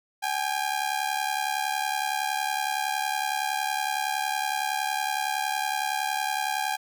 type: ring-modulated tone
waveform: sawtooth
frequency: 806 Hz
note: G5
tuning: 48 cents sharp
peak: -19 dBFS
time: 0.22-6.77 s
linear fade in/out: 20 ms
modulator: 35.4 Hz
effects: none